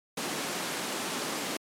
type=high-pass noise; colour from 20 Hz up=pink; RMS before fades=-33 dBFS; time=0.17-1.57 s; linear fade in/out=5 ms; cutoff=190 Hz; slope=24 dB/octave; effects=low-pass 11000 Hz 12 dB/octave + MP3 96 kbps